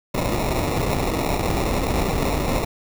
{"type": "noise with sample-and-hold", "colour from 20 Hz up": "pink", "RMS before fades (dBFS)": -22, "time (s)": [0.14, 2.65], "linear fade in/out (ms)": 10, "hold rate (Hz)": 1575, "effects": []}